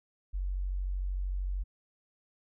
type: tone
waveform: sine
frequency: 46.61 Hz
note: F#1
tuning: 13 cents sharp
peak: -30 dBFS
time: 0.33-1.64 s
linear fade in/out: 20 ms
effects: none